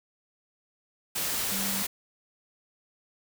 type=tone in noise; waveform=sine; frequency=196 Hz; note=G3; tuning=in tune; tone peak=-35 dBFS; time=1.51-1.83 s; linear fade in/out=10 ms; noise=white; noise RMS=-30 dBFS; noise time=1.15-1.87 s; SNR=-8 dB; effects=none